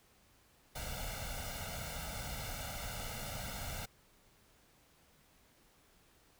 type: noise with comb filter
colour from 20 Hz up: pink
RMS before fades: -42 dBFS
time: 0.75-3.86 s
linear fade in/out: 10 ms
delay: 1.4 ms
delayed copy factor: +0.9
effects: pink hiss -67 dBFS RMS until 6.39 s